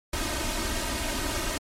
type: noise with comb filter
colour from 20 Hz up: pink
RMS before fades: -29 dBFS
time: 0.13-1.58 s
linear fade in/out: 5 ms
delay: 3.2 ms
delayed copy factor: +0.9
effects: low-pass 11000 Hz 12 dB/octave + MP3 64 kbps